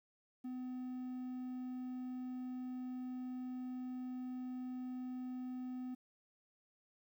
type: tone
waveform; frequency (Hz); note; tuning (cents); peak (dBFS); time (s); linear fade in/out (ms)
triangle; 253.1; B3; +43; -39; 0.44-5.95; 10
effects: 12-bit